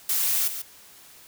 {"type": "noise with echo", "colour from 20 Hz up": "blue", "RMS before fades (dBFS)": -24, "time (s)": [0.09, 0.48], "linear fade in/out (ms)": 5, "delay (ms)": 140, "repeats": 1, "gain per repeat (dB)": -9, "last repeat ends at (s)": 0.62, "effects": ["white hiss -50 dBFS RMS until 1.27 s"]}